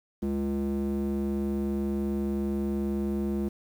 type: tone with band-pass filter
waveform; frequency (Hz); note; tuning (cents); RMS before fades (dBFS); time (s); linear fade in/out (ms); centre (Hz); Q
square; 69.3; C#2; 0; -29; 0.22-3.49; 10; 270; 8.6
effects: 9-bit